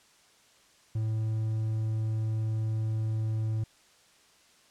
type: tone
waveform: triangle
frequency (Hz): 109.9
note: A2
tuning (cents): -2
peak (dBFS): -25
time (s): 0.95-3.64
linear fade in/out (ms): 5
effects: white hiss -61 dBFS RMS until 4.7 s + low-pass 8000 Hz 12 dB/octave